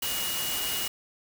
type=tone in noise; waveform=sine; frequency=2889 Hz; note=F#7; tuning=42 cents flat; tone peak=-34 dBFS; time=0.02-0.88 s; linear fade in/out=5 ms; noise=white; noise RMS=-31 dBFS; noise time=0.02-0.88 s; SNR=-6 dB; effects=none